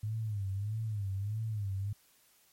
sine tone with vibrato, 103.83 Hz, G#2, in tune, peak -32 dBFS, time 0.03-1.93 s, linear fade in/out 5 ms, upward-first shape sine, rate 1.6 Hz, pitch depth 130 cents each way, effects white hiss -66 dBFS RMS until 2.52 s + MP3 64 kbps

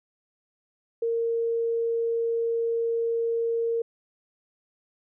sine tone, 461.6 Hz, A#4, 17 cents flat, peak -23 dBFS, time 1.02-3.82 s, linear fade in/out 5 ms, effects none

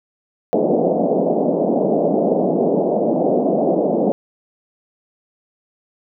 white band-pass noise, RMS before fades -17 dBFS, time 0.53-4.12 s, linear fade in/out 0 ms, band 170 to 680 Hz, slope 48 dB/octave, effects none

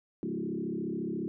sine tone with frequency modulation, 274.7 Hz, C#4, 16 cents flat, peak -31 dBFS, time 0.23-1.28 s, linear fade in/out 0 ms, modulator 34.3 Hz, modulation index 3, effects none

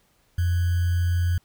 sine tone with sample-and-hold, 87.31 Hz, F2, in tune, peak -19 dBFS, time 0.38-1.38 s, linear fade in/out 5 ms, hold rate 1575 Hz, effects pink hiss -64 dBFS RMS until 1.44 s

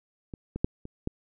clicks, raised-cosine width 3 ms, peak -25 / -20 / -10 / -27 / -16 dBFS, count 5, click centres 0.338 / 0.56 / 0.645 / 0.854 / 1.074 s, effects none

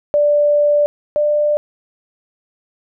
sine tone pair in turn, 587.3 / 594.1 Hz, D5 / D5, 0 / +20 cents, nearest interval unison, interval 20 cents, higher second, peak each -10 / -12 dBFS, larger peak first, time 0.14-0.86 / 1.16-1.57 s, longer first, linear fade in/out 0 ms, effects none

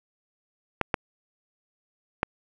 clicks, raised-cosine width 0.5 ms, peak -7 dBFS, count 3, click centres 0.813 / 0.942 / 2.231 s, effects none

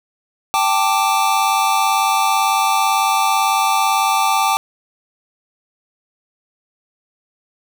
square chord, G suspended second, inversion none, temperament just, 784 / 882 / 1176 Hz, G5 / A5 / D6, 0 / +4 / +2 cents, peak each -19 dBFS, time 0.54-4.57 s, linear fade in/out 0 ms, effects none

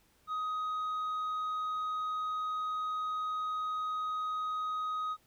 sine tone with tanh clipping, 1255 Hz, D#6, 15 cents sharp, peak -33 dBFS, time 0.27-5.17 s, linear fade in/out 50 ms, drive 3 dB, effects pink hiss -68 dBFS RMS until 5.26 s

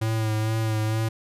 square tone with vibrato, 110 Hz, A2, in tune, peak -23 dBFS, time 0.01-1.09 s, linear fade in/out 10 ms, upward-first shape sine, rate 2.2 Hz, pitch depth 28 cents each way, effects resampled to 32000 Hz

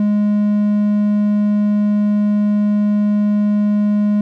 triangle tone, 207.7 Hz, G#3, in tune, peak -10 dBFS, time 0-4.21 s, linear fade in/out 2 ms, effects none

